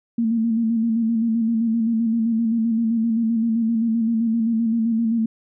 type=tone with vibrato; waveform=sine; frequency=227.3 Hz; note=A#3; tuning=43 cents flat; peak=-17 dBFS; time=0.18-5.26 s; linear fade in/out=5 ms; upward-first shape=square; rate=7.7 Hz; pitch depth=39 cents each way; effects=none